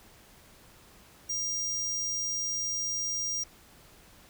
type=tone; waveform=square; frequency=5700 Hz; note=F8; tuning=34 cents sharp; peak=-30 dBFS; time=1.29-3.44 s; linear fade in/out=10 ms; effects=pink hiss -56 dBFS RMS until 4.29 s